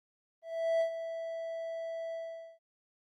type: tone with ADSR envelope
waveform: triangle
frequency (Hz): 659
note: E5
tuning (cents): -1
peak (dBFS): -23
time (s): 0.42-2.59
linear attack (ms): 380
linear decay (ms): 97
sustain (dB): -11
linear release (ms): 450
effects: Opus 24 kbps